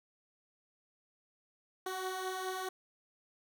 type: beating tone pair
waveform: 15% pulse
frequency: 370.1 / 374.9 Hz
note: F#4 / F#4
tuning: 0 / +23 cents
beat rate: 4.8 Hz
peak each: -37 / -31 dBFS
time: 1.86-2.69 s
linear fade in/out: 5 ms
effects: none